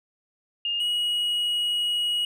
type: tone pair in turn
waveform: sine / triangle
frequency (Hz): 2829 / 2902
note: F7 / F#7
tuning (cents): +22 / -34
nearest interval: unison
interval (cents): 44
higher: second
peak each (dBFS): -24 / -21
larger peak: second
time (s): 0.65-0.8 / 0.8-2.25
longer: second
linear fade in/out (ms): 2
effects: none